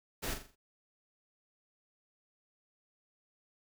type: noise with echo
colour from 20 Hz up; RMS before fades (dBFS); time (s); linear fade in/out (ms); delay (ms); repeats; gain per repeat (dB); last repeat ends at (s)
pink; -37; 0.22-0.35; 20; 42; 5; -7; 0.56
effects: none